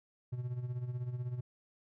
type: tone with tremolo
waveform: triangle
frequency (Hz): 123.47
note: B2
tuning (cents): 0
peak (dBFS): -31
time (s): 0.32-1.41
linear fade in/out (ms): 10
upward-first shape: sine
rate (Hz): 16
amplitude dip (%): 65
effects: none